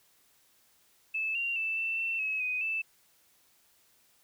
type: tone with pitch steps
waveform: sine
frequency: 2620 / 2765 / 2647 / 2670 / 2687 / 2571 / 2501 / 2639 Hz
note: E7 / F7 / E7 / E7 / E7 / E7 / D#7 / E7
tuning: -11 / -18 / +7 / +22 / +33 / -44 / +8 / +1 cents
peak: -29 dBFS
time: 1.14-2.82 s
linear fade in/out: 10 ms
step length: 210 ms
effects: white hiss -66 dBFS RMS until 4.23 s